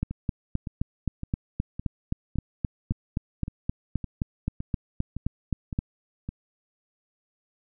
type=two click trains; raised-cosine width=5 ms; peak=-20 / -13 dBFS; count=12 / 23; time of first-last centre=0.11-6.29 / 0.03-5.789 s; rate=1.78 / 3.82 Hz; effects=none